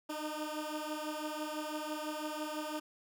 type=beating tone pair; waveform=15% pulse; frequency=302.9 / 308.9 Hz; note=D#4 / D#4; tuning=-46 / -12 cents; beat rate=6 Hz; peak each=-33 / -35 dBFS; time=0.09-2.8 s; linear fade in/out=10 ms; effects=none